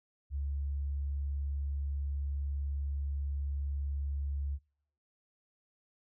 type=tone; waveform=sine; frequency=70.4 Hz; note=C#2; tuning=27 cents sharp; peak=-32 dBFS; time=0.3-4.59 s; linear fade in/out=50 ms; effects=noise-tail reverb RT60 0.7 s tail -26 dB re dry